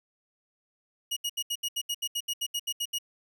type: tone bursts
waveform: sawtooth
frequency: 2888 Hz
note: F#7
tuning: 43 cents flat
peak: -25 dBFS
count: 15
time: 1.11-2.986 s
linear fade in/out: 10 ms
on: 56 ms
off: 74 ms
effects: none